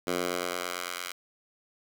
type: tone with high-pass filter sweep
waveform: 10% pulse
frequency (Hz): 88.9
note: F2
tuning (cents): +31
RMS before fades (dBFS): -33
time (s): 0.07-1.12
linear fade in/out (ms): 5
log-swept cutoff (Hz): 280 to 1700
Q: 0.72
effects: none